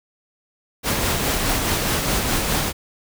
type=noise with tremolo; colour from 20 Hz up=pink; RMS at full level=-20 dBFS; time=0.83-2.73 s; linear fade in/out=50 ms; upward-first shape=sine; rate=4.8 Hz; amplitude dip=30%; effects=none